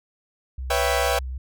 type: tone with vibrato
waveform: sine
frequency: 64.3 Hz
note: C2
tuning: 30 cents flat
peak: -28 dBFS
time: 0.58-1.38 s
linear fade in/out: 5 ms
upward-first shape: sine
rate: 6.8 Hz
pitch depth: 16 cents each way
type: chord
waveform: sawtooth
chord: C# half-diminished seventh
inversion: third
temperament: equal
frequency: 493.9 / 554.4 / 659.3 / 784 Hz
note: B4 / C#5 / E5 / G5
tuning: 0 / 0 / 0 / 0 cents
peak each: -22 dBFS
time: 0.7-1.19 s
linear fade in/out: 5 ms
effects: none